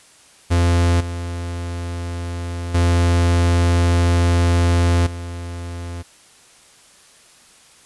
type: tone with level steps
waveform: 45% pulse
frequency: 86.4 Hz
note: F2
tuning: 18 cents flat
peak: -13 / -24 / -13 / -27 dBFS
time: 0.5-6.03 s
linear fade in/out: 20 ms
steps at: 1 / 2.74 / 5.06 s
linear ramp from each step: 10 ms
effects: white hiss -49 dBFS RMS until 7.85 s + resampled to 24000 Hz